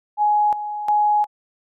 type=tone with tremolo; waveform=sine; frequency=837 Hz; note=G#5; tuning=13 cents sharp; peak=-14 dBFS; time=0.17-1.27 s; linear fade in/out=50 ms; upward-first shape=square; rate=1.4 Hz; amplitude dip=70%; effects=none